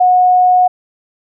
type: tone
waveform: sine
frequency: 729 Hz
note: F#5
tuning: 26 cents flat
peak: -6 dBFS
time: 0-0.68 s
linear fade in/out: 10 ms
effects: none